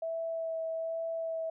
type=tone with vibrato; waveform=sine; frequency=654 Hz; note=E5; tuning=14 cents flat; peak=-32 dBFS; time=0.02-1.5 s; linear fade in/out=5 ms; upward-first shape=sine; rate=1.2 Hz; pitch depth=12 cents each way; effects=none